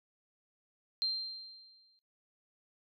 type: tone with exponential decay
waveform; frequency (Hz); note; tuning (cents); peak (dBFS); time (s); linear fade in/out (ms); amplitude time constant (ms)
sine; 4161; C8; -10; -28; 1.02-1.99; 0; 210
effects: noise-tail reverb RT60 0.5 s tail -23 dB re dry